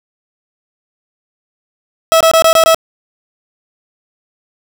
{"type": "tone bursts", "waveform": "30% pulse", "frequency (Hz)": 651, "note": "E5", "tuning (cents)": -22, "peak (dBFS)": -3, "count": 6, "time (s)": [2.12, 2.746], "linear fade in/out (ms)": 0, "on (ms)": 86, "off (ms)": 22, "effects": []}